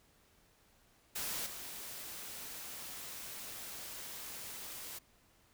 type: noise with level steps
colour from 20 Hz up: white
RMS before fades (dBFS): -39 / -46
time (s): 1.15-4.99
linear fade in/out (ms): 10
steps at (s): 1.46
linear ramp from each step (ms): 5
effects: pink hiss -68 dBFS RMS until 5.53 s